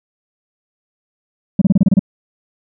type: tone bursts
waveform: sine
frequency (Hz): 193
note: G3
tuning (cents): -27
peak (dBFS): -4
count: 8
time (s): 1.59-1.994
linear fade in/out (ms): 5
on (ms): 26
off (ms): 28
effects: tanh soft clip ceiling -5 dBFS